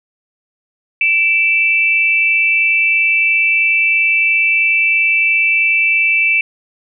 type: tone pair together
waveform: sine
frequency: 2331 / 2654 Hz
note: D7 / E7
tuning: -14 / +11 cents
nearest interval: major second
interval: 225 cents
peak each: -13 dBFS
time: 1.01-6.41 s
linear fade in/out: 2 ms
effects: none